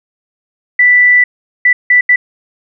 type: tone bursts at uneven times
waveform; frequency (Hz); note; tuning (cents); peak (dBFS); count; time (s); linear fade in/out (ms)
sine; 1975.5; B6; 0; -4; 4; 0.79-1.24 / 1.65-1.73 / 1.9-2.01 / 2.09-2.16; 5
effects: none